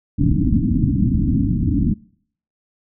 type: low-pass noise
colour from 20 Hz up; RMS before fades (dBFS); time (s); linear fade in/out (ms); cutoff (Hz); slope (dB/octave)
white; -17; 0.18-1.94; 10; 300; 96
effects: noise-tail reverb RT60 0.6 s tail -24 dB re dry